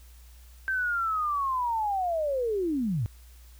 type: linear sweep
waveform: sine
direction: down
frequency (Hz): 1568 to 95.8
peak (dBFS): -25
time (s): 0.68-3.06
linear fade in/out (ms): 0
effects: added 60 Hz sine -48 dBFS peak until 3.59 s + white hiss -59 dBFS RMS until 3.59 s